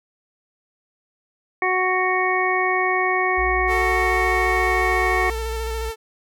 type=harmonic tone; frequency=370 Hz; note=F#4; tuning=in tune; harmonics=1 / 2 / 3 / 5 / 6; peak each=-24 / -24 / -24 / -24 / -24 dBFS; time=1.62-5.3 s; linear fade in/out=2 ms
type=tone; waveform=sine; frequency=59 Hz; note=A#1; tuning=22 cents sharp; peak=-26 dBFS; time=3.37-5.91 s; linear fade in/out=20 ms
type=tone with vibrato; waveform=sawtooth; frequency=446.7 Hz; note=A4; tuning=26 cents sharp; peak=-23 dBFS; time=3.67-5.96 s; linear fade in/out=50 ms; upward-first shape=square; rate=14 Hz; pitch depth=20 cents each way
effects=none